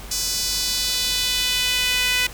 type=tone with high-pass filter sweep; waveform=sawtooth; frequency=498 Hz; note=B4; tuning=14 cents sharp; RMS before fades=-22 dBFS; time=0.11-2.27 s; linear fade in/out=5 ms; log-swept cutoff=5600 to 2300 Hz; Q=2; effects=added 50 Hz sine -37 dBFS peak until 2.33 s + pink hiss -39 dBFS RMS until 2.33 s